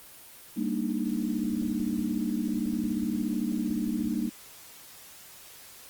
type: chord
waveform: sine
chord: Eb major seventh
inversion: first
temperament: equal with one note detuned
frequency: 199.54 / 233.1 / 293.7 / 311.1 Hz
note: G3 / Bb3 / D4 / Eb4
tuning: +31 / 0 / 0 / 0 cents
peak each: -32 / -30 / -34 / -34 dBFS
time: 0.56-4.3 s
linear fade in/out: 20 ms
effects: white hiss -49 dBFS RMS until 5.89 s + Opus 24 kbps